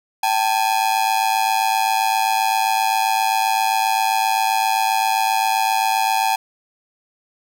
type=ring-modulated tone; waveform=45% pulse; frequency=830.6 Hz; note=G#5; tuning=in tune; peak=-13 dBFS; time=0.23-6.36 s; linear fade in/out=5 ms; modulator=53.8 Hz; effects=none